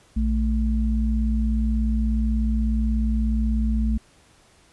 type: tone pair together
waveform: sine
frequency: 58.27 / 220 Hz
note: A#1 / A3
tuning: 0 / 0 cents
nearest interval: octave + major seventh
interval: 2300 cents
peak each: -20 / -24 dBFS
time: 0.16-3.98 s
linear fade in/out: 10 ms
effects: pink hiss -56 dBFS RMS until 4.72 s + resampled to 24000 Hz